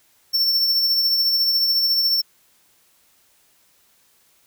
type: tone with tremolo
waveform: square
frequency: 5420 Hz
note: E8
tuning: 47 cents sharp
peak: -15 dBFS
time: 0.33-2.22 s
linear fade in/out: 20 ms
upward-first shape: triangle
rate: 14 Hz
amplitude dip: 40%
effects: white hiss -59 dBFS RMS until 4.46 s